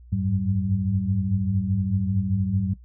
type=tone cluster; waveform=sine; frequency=90.3 / 98.5 / 103.4 / 191.5 Hz; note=F#2 / G2 / G#2 / G3; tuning=-42 / +9 / -7 / -40 cents; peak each=-29 / -29 / -26 / -25 dBFS; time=0.12-2.74 s; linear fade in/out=10 ms; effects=noise-tail reverb RT60 0.1 s tail -17 dB re dry + added 60 Hz sine -44 dBFS peak until 2.84 s